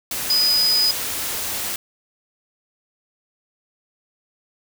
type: tone in noise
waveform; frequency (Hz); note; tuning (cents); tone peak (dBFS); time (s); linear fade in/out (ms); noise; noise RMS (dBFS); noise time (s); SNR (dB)
sine; 4978; D#8; 0; -15; 0.3-0.91; 2; white; -26; 0.11-1.76; +8
effects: none